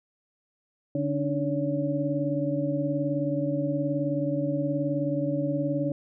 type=tone cluster; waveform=sine; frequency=145 / 282.4 / 301.3 / 565 Hz; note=D3 / C#4 / D4 / C#5; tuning=-22 / +32 / +44 / +33 cents; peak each=-30 dBFS; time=0.95-5.92 s; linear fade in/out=2 ms; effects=none